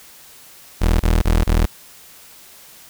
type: tone bursts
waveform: 30% pulse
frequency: 40.31 Hz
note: E1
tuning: 38 cents flat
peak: -10 dBFS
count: 4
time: 0.81-1.66 s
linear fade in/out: 10 ms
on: 190 ms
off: 30 ms
effects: white hiss -44 dBFS RMS until 2.89 s